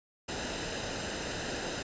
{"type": "noise with comb filter", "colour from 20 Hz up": "pink", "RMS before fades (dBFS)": -36, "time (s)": [0.28, 1.83], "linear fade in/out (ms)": 10, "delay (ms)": 0.89, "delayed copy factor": -0.55, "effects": ["resampled to 16000 Hz"]}